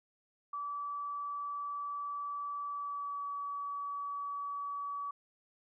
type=tone with pitch glide; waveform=sine; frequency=1153 to 1141.1 Hz; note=D6 to C#6; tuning=-32 to +50 cents; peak=-36 dBFS; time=0.53-5.11 s; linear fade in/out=5 ms; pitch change=-18 cents; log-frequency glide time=2.67-3.25 s; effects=none